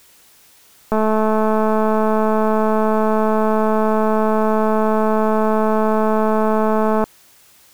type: click train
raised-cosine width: 1 ms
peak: -5 dBFS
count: 1329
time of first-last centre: 0.92-7.04 s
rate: 217 Hz
effects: white hiss -50 dBFS RMS until 7.73 s